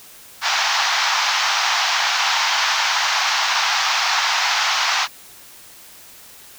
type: band-pass noise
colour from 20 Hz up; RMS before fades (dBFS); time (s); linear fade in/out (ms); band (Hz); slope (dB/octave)
pink; -19; 0.41-5.08; 50; 770 to 6200; 48
effects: white hiss -43 dBFS RMS until 6.58 s